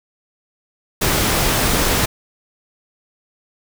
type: noise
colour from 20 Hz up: pink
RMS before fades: -17 dBFS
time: 1.01-2.06 s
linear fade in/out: 10 ms
effects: none